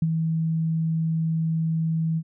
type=tone with ADSR envelope; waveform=sine; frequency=161.8 Hz; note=E3; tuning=32 cents flat; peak=-16 dBFS; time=0.02-2.23 s; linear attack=4 ms; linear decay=38 ms; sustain=-5 dB; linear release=57 ms; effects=none